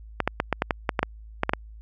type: clicks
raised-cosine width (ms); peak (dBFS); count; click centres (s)
0.5; -6; 12; 0.203 / 0.276 / 0.401 / 0.527 / 0.621 / 0.708 / 0.892 / 0.992 / 1.03 / 1.434 / 1.494 / 1.535
effects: added 54 Hz sine -41 dBFS peak until 1.81 s